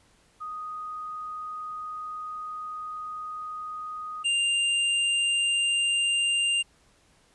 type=tone pair in turn; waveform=sine / square; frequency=1244.5 / 2794 Hz; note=D#6 / F7; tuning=0 / 0 cents; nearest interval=octave + major second; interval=1400 cents; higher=second; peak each=-33 / -23 dBFS; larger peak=second; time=0.4-4.24 / 4.24-6.63 s; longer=first; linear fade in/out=20 ms; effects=pink hiss -62 dBFS RMS until 7.34 s + resampled to 24000 Hz